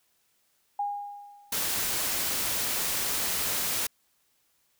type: tone with exponential decay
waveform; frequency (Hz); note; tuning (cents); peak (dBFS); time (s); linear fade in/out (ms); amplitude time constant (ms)
sine; 815; G#5; -33; -25; 0.79-1.76; 5; 210
type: noise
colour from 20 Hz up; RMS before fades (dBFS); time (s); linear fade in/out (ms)
white; -29; 1.52-3.87; 5
effects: white hiss -70 dBFS RMS until 4.79 s